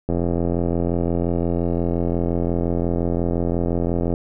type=click train; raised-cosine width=2 ms; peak=-9 dBFS; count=348; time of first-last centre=0.09-4.139 s; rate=85.7 Hz; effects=none